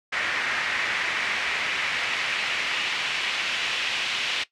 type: noise with band-pass filter sweep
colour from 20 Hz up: pink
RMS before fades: -27 dBFS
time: 0.12-4.44 s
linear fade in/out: 10 ms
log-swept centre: 1900 to 2900 Hz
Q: 2
effects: noise-tail reverb RT60 0.1 s tail -17 dB re dry + low-pass 7000 Hz 12 dB/octave